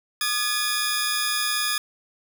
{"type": "tone cluster", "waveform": "15% pulse", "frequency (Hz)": [1219, 1693, 5000], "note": ["D#6", "G#6", "D#8"], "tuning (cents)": [-36, 33, 8], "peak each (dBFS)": [-21, -20, -21], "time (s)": [0.21, 1.78], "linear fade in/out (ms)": 2, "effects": []}